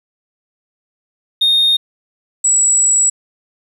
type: tone pair in turn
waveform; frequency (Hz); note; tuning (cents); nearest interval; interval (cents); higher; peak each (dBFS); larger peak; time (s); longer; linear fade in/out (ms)
sine; 3690 / 7819; A#7 / B8; -18 / -18; octave + minor second; 1300; second; -7; neither; 1.41-1.77 / 2.44-3.1; second; 10
effects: tanh soft clip ceiling -8 dBFS + 8-bit